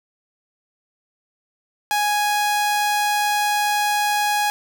sawtooth tone, 830.6 Hz, G#5, in tune, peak -14 dBFS, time 1.91-4.5 s, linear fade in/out 0 ms, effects none

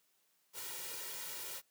white noise with comb filter, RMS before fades -44 dBFS, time 0.53-1.62 s, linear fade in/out 50 ms, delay 2.1 ms, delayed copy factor +0.75, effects white hiss -75 dBFS RMS until 1.7 s + high-pass 150 Hz 12 dB/octave

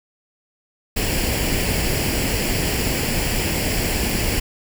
pink noise with comb filter, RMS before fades -21 dBFS, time 0.96-4.4 s, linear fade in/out 10 ms, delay 0.4 ms, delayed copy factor +0.6, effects none

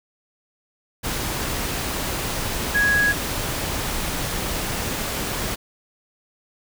sine tone in noise, 1661.2 Hz, G#6, in tune, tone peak -16 dBFS, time 2.74-3.13 s, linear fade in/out 20 ms, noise pink, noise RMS -26 dBFS, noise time 1.03-5.56 s, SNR +7 dB, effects none

